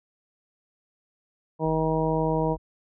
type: harmonic tone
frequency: 158.9 Hz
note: D#3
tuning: 37 cents sharp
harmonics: 1 / 2 / 3 / 4 / 5 / 6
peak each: -27 / -29 / -27 / -30 / -34 / -30 dBFS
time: 1.59-2.57 s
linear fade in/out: 50 ms
type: tone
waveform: sine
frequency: 45.51 Hz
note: F#1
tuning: 28 cents flat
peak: -37 dBFS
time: 1.65-2.58 s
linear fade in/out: 10 ms
effects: none